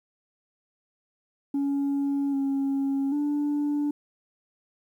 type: tone with pitch steps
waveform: sine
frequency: 280.3 / 274.4 / 292.1 Hz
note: C#4 / C#4 / D4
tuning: +19 / -17 / -9 cents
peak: -21 dBFS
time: 1.54-3.91 s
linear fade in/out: 5 ms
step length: 790 ms
effects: tanh soft clip ceiling -22 dBFS + 10-bit